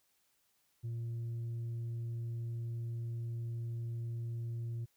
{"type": "tone with tanh clipping", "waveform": "sine", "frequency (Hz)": 116.54, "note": "A#2", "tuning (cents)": 0, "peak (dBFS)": -37, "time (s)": [0.83, 4.86], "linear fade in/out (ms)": 20, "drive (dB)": 2, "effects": ["white hiss -75 dBFS RMS until 4.96 s"]}